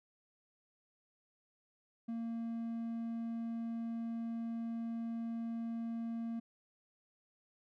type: tone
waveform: triangle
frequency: 230 Hz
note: A#3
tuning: 23 cents flat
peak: -35 dBFS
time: 2.08-6.4 s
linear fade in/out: 10 ms
effects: none